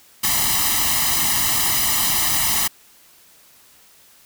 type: noise with comb filter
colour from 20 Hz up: white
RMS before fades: -19 dBFS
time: 0.23-2.68 s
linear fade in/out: 10 ms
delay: 1 ms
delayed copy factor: +0.8
effects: white hiss -51 dBFS RMS until 4.25 s